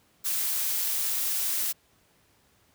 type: noise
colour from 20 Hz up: blue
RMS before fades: -28 dBFS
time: 0.24-1.73 s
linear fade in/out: 20 ms
effects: pink hiss -64 dBFS RMS until 2.74 s + high-pass 60 Hz 12 dB/octave